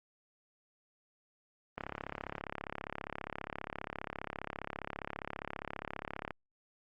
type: click train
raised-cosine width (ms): 0.5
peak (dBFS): -23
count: 159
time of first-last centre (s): 1.78-6.307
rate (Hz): 34.9
effects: Opus 32 kbps